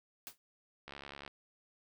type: noise with exponential decay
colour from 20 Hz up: white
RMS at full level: -42 dBFS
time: 0.27-0.38 s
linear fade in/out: 0 ms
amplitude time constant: 22 ms
type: click train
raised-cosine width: 0.3 ms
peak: -30 dBFS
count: 29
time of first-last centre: 0.88-1.278 s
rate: 70.4 Hz
effects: none